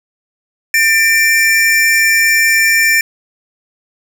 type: tone pair together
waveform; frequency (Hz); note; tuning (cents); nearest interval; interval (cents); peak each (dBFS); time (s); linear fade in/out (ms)
square; 1799.1 / 2349; A6 / D7; +38 / 0; perfect fourth; 462; -12; 0.74-3.01; 2
effects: none